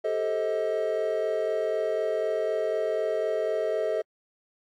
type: chord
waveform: triangle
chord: A half-diminished seventh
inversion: third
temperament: just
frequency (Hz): 396 / 440 / 528 / 633.6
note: G4 / A4 / C5 / Eb5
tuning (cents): +18 / 0 / +16 / +31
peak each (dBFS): -32 / -27 / -32 / -26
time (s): 0.04-4.02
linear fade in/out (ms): 10
effects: AAC 64 kbps